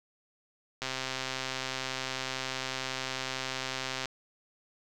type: click train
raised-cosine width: 0.2 ms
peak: -16 dBFS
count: 425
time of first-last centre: 0.82-4.057 s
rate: 131 Hz
effects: none